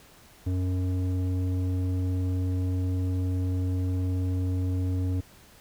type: tone with low-pass filter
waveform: square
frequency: 91.9 Hz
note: F#2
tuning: 11 cents flat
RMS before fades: -27 dBFS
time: 0.46-5.21 s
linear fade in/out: 10 ms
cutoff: 330 Hz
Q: 1.1
effects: pink hiss -54 dBFS RMS until 5.6 s

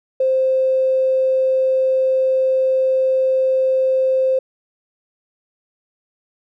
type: tone with tanh clipping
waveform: triangle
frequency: 523.3 Hz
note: C5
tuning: in tune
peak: -13 dBFS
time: 0.2-4.39 s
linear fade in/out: 5 ms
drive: 3 dB
effects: none

